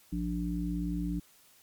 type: harmonic tone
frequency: 58.6 Hz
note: A#1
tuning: 10 cents sharp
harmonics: 1 / 3 / 5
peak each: -35 / -33 / -35 dBFS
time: 0.12-1.2 s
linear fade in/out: 10 ms
effects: white hiss -61 dBFS RMS until 1.62 s + MP3 96 kbps